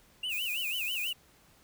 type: tone with vibrato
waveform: triangle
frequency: 2714 Hz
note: E7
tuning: 50 cents sharp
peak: -30 dBFS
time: 0.23-1.13 s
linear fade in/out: 5 ms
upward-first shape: sine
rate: 6.1 Hz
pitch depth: 190 cents each way
type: noise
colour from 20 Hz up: violet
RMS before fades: -40 dBFS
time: 0.28-1.14 s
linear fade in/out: 50 ms
effects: pink hiss -62 dBFS RMS until 1.63 s